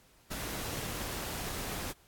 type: noise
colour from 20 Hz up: pink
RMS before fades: -38 dBFS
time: 0.3-1.93 s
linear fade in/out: 20 ms
effects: pink hiss -63 dBFS RMS until 2.07 s + AAC 64 kbps